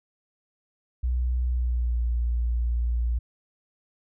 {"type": "tone with pitch glide", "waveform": "sine", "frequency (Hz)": [61.74, 59.02], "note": ["B1", "A#1"], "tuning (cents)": [0, 22], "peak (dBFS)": -22, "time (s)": [1.03, 3.19], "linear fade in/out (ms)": 10, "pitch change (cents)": -78, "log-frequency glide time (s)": [1.5, 2], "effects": []}